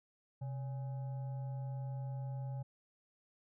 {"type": "tone with frequency modulation", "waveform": "sine", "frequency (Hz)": 130.81, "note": "C3", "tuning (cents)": 0, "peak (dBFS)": -38, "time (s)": [0.41, 2.63], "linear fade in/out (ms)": 10, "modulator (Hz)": 696, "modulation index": 0.28, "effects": []}